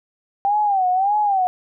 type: tone with vibrato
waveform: sine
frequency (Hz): 784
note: G5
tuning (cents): 0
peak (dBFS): -15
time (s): 0.45-1.47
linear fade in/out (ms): 0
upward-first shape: sine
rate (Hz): 1.7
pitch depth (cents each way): 130
effects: none